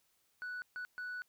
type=tone bursts at uneven times; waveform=sine; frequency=1480 Hz; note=F#6; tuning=in tune; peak=-37 dBFS; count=3; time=0.42-0.62 / 0.76-0.85 / 0.98-1.22 s; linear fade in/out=0 ms; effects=tanh soft clip ceiling -38 dBFS + white hiss -75 dBFS RMS until 1.28 s